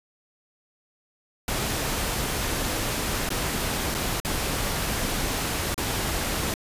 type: noise with dropouts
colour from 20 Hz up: pink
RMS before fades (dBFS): -27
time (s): 1.48-6.54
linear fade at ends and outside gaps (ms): 2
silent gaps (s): 3.291-3.303 / 3.944-3.948 / 4.201-4.248 / 5.744-5.778
effects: resampled to 32000 Hz